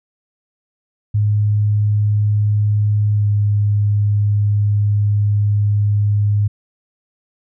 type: tone with pitch glide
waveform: sine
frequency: 104.6 to 103.34 Hz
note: G#2 to G#2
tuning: +13 to -8 cents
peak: -12 dBFS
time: 1.14-6.48 s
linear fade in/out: 10 ms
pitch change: -21 cents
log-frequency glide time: 3.14-3.26 s
effects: none